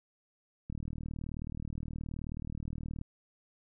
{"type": "click train", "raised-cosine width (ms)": 5, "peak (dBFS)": -27, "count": 91, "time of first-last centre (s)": [0.7, 3.014], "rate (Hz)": 38.9, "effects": []}